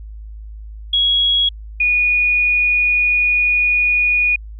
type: tone pair in turn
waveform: sine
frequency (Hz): 3322 / 2457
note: G#7 / D#7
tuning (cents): 0 / -22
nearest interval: perfect fourth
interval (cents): 522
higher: first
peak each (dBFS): -12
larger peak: neither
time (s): 0.93-1.49 / 1.8-4.36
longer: second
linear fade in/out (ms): 5
effects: added 53 Hz sine -30 dBFS peak until 4.59 s